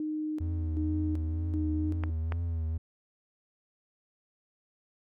sine tone with tremolo, 307.4 Hz, D#4, 21 cents flat, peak -30 dBFS, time 0-2.1 s, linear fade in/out 2 ms, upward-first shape square, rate 1.3 Hz, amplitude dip 70%
triangle tone with vibrato, 82.41 Hz, E2, in tune, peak -27 dBFS, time 0.4-2.78 s, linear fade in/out 10 ms, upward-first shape triangle, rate 2.1 Hz, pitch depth 70 cents each way
clicks, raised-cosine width 0.5 ms, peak -21 / -20 dBFS, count 2, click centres 2.037 / 2.322 s
effects none

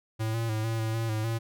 square tone with pitch steps, 110.7 / 114.7 / 109 / 113.3 / 111.1 / 113.9 / 108.7 / 114.2 Hz, A2 / A#2 / A2 / A#2 / A2 / A#2 / A2 / A#2, +11 / -28 / -16 / -49 / +17 / -40 / -21 / -35 cents, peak -28 dBFS, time 0.19-1.39 s, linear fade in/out 20 ms, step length 150 ms, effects none

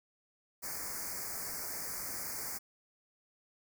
white band-stop noise, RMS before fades -40 dBFS, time 0.62-2.59 s, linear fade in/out 20 ms, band 2300 to 4600 Hz, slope 96 dB/octave, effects none

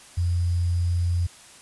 sine tone with sample-and-hold, 87.31 Hz, F2, in tune, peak -20 dBFS, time 0.17-1.27 s, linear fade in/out 10 ms, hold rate 4900 Hz, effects white hiss -48 dBFS RMS until 1.61 s + resampled to 24000 Hz

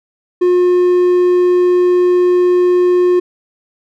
triangle tone, 358.4 Hz, F4, 45 cents sharp, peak -6 dBFS, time 0.41-3.2 s, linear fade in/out 10 ms, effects none

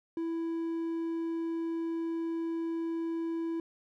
triangle tone, 330.7 Hz, E4, 6 cents sharp, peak -29 dBFS, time 0.17-3.6 s, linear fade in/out 2 ms, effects none

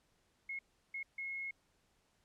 sine tone bursts at uneven times, 2168 Hz, C#7, 39 cents flat, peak -39 dBFS, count 3, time 0.49-0.59 / 0.94-1.03 / 1.18-1.51 s, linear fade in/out 5 ms, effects pink hiss -75 dBFS RMS until 2.24 s + low-pass 10000 Hz 12 dB/octave

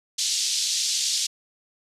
pink band-pass noise, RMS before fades -25 dBFS, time 0.18-1.27 s, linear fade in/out 10 ms, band 3800 to 7500 Hz, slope 24 dB/octave, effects resampled to 32000 Hz

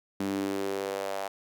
sawtooth tone with high-pass filter sweep, 98 Hz, G2, in tune, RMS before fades -32 dBFS, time 0.2-1.28 s, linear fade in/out 5 ms, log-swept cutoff 240 to 690 Hz, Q 3.4, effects none

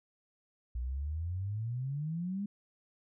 sine exponential sweep, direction up, 58.27 to 207.7 Hz, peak -33 dBFS, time 0.75-2.46 s, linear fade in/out 5 ms, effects none

